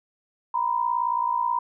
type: tone pair together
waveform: sine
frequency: 949 / 1007.5 Hz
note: A#5 / B5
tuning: +31 / +34 cents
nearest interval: minor second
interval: 103 cents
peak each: -24 / -25 dBFS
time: 0.54-1.59 s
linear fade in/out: 5 ms
effects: none